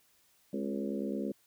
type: harmonic tone with a mistuned harmonic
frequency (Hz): 69.3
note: C#2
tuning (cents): 0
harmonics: 3 / 4 / 5 / 6 / 7 / 8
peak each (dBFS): -36 / -38 / -40 / -42 / -43 / -44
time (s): 0.53-1.32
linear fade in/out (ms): 5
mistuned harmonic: 4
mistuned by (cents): -53
effects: white hiss -68 dBFS RMS until 1.46 s